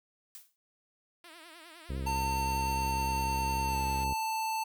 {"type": "noise with exponential decay", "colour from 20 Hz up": "blue", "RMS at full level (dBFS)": -44, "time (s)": [0.35, 0.56], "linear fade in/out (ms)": 0, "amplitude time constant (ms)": 45}
{"type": "tone with vibrato", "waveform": "5% pulse", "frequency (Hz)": 330, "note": "E4", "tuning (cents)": 2, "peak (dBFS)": -38, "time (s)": [1.24, 4.04], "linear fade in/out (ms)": 2, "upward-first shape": "triangle", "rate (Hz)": 9.8, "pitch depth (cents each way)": 140}
{"type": "harmonic tone", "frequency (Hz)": 66.7, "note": "C2", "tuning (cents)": 34, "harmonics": [1, 2, 3, 4, 5, 6, 7, 8], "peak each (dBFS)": [-34, -40, -44, -46, -48, -50, -51, -52], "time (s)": [1.89, 4.14], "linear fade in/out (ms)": 10}
{"type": "tone with pitch glide", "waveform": "square", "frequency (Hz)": [903, 884.9], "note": ["A5", "A5"], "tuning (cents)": [45, 10], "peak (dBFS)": -31, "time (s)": [2.06, 4.64], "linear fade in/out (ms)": 10, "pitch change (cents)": -35, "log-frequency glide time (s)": [3.64, 3.82]}
{"effects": []}